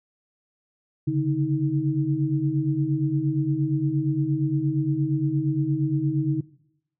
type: tone cluster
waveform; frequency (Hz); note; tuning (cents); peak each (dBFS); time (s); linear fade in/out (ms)
sine; 138 / 146.6 / 316.1; C#3 / D3 / D#4; -7 / -3 / +27; -25; 1.07-6.41; 10
effects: noise-tail reverb RT60 0.8 s tail -21 dB re dry